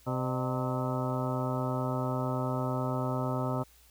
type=harmonic tone with a mistuned harmonic; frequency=129 Hz; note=C3; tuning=24 cents flat; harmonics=1 / 2 / 3 / 4 / 5 / 6 / 7 / 8 / 9 / 10; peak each=-32 / -35 / -40 / -40 / -37 / -44 / -40 / -44 / -46 / -40 dBFS; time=0.06-3.64 s; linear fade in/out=20 ms; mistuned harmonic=5; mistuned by=-80 cents; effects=added 60 Hz sine -61 dBFS peak until 3.9 s + white hiss -61 dBFS RMS until 3.9 s